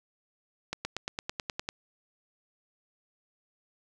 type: accelerating click train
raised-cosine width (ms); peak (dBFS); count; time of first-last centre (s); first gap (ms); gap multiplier
0.2; -15; 10; 0.73-1.689; 120; 0.97
effects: none